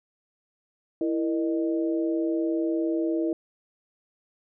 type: tone cluster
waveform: sine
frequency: 330.1 / 467.2 / 613 Hz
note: E4 / A#4 / D#5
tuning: +2 / +4 / -26 cents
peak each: -24 / -32 / -33 dBFS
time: 1.01-3.33 s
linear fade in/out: 2 ms
effects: none